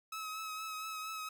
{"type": "tone with vibrato", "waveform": "sawtooth", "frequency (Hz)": 1284, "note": "E6", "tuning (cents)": -46, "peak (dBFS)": -36, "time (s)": [0.12, 1.29], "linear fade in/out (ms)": 5, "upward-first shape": "triangle", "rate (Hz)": 4.3, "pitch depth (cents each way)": 31, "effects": []}